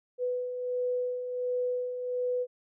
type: beating tone pair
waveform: sine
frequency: 495.5 / 496.9 Hz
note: B4 / B4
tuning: +6 / +11 cents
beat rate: 1.4 Hz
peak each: -38 / -29 dBFS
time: 0.18-2.47 s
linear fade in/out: 50 ms
effects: none